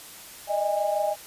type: tone cluster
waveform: sine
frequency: 606 / 632 / 815 Hz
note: D#5 / D#5 / G#5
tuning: -46 / +27 / -33 cents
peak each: -27 dBFS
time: 0.47-1.16 s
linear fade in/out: 50 ms
effects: white hiss -44 dBFS RMS until 1.26 s + resampled to 32000 Hz